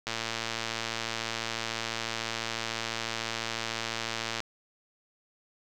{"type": "click train", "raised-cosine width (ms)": 0.2, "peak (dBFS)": -14, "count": 495, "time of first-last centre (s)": [0.07, 4.403], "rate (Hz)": 114, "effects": []}